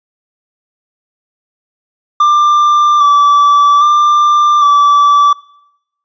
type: tone with vibrato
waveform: triangle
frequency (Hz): 1173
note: D6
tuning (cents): -2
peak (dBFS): -3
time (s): 2.2-5.33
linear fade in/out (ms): 5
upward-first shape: square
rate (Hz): 0.62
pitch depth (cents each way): 23
effects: noise-tail reverb RT60 0.8 s tail -22 dB re dry + resampled to 16000 Hz